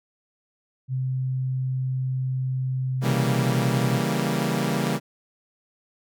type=tone with pitch glide; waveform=sine; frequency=130 to 127.55 Hz; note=C3 to C3; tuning=-11 to -44 cents; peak=-23 dBFS; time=0.88-4.03 s; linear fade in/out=50 ms; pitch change=-33 cents; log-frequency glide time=2.86-3.48 s
type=chord; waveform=sawtooth; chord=C# diminished seventh; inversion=none; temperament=equal; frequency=138.59 / 164.81 / 196 / 233.1 Hz; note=C#3 / E3 / G3 / Bb3; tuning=0 / 0 / 0 / 0 cents; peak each=-24 dBFS; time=3.01-5 s; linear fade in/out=50 ms
effects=none